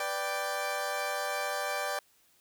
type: chord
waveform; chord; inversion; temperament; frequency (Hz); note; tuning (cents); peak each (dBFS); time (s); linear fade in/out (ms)
20% pulse; G major; first; equal; 493.9 / 587.3 / 784; B4 / D5 / G5; 0 / 0 / 0; -35 / -29 / -30; 0-1.99; 2
effects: white hiss -66 dBFS RMS until 2.4 s